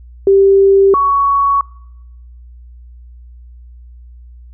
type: tone pair in turn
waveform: sine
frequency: 392 / 1118.4 Hz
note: G4 / C#6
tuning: 0 / +15 cents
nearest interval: octave + tritone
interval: 1815 cents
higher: second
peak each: -5 / -9 dBFS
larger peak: first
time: 0.27-0.94 / 0.94-1.61 s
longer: neither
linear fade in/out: 2 ms
effects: noise-tail reverb RT60 0.9 s tail -24 dB re dry + added 60 Hz sine -34 dBFS peak until 4.53 s